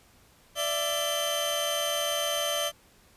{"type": "tone cluster", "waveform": "sawtooth", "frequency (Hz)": [587, 667, 3110], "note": ["D5", "E5", "G7"], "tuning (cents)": [-1, 20, -14], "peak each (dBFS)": [-27, -29, -27], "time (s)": [0.55, 2.72], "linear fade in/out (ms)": 50, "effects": ["pink hiss -59 dBFS RMS until 3.16 s", "resampled to 32000 Hz"]}